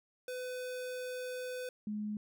square / sine tone pair in turn, 503 / 210.6 Hz, B4 / G#3, +32 / +24 cents, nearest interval octave + minor third, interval 1508 cents, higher first, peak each -39 / -35 dBFS, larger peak second, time 0.28-1.69 / 1.87-2.17 s, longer first, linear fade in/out 2 ms, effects none

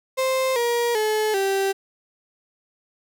35% pulse tone with pitch steps, 523.3 / 474.4 / 430 / 389.8 Hz, C5 / A#4 / A4 / G4, 0 / +30 / -40 / -10 cents, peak -18 dBFS, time 0.17-1.73 s, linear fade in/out 20 ms, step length 390 ms, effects none

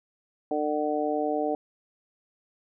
harmonic tone, 150.1 Hz, D3, 38 cents sharp, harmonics 2 / 3 / 4 / 5, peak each -30 / -30 / -30 / -30 dBFS, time 0.51-1.55 s, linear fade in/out 2 ms, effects none

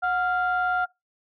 sine tone pair together, 730 / 1392.5 Hz, F#5 / F6, -24 / -5 cents, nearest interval major seventh, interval 1119 cents, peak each -23 dBFS, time 0.02-0.86 s, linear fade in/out 20 ms, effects noise-tail reverb RT60 0.2 s tail -24 dB re dry + tanh soft clip ceiling -16 dBFS

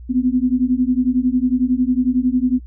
sine beating tone pair, 246.9 / 257.9 Hz, B3 / C4, 0 / -25 cents, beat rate 11 Hz, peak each -17 dBFS, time 0.09-2.6 s, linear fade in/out 20 ms, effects noise-tail reverb RT60 0.1 s tail -24 dB re dry + added 60 Hz sine -33 dBFS peak until 2.66 s

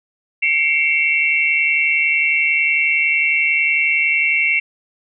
sine tone cluster, 2148 / 2299 / 2709 Hz, C7 / D7 / E7, +45 / -37 / +47 cents, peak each -18 dBFS, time 0.42-4.6 s, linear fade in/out 10 ms, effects none

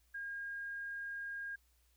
sine tone, 1620 Hz, G#6, 43 cents flat, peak -40 dBFS, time 0.14-1.56 s, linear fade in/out 10 ms, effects added 60 Hz sine -70 dBFS peak until 1.96 s + white hiss -75 dBFS RMS until 1.96 s

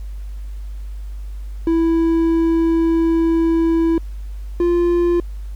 triangle tone pair in turn, 329.6 / 347.2 Hz, E4 / F4, 0 / -10 cents, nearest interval minor second, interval 90 cents, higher second, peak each -11 dBFS, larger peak neither, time 1.67-3.98 / 4.6-5.2 s, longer first, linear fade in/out 2 ms, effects added 50 Hz sine -26 dBFS peak until 5.55 s + pink hiss -53 dBFS RMS until 5.55 s

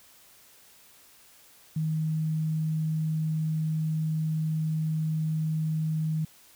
sine tone, 157.3 Hz, D#3, 19 cents sharp, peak -25 dBFS, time 1.76-6.25 s, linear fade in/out 5 ms, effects white hiss -56 dBFS RMS until 6.55 s

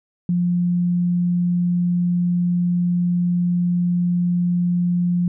sine tone, 176 Hz, F3, 14 cents sharp, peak -16 dBFS, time 0.29-5.28 s, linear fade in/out 2 ms, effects none

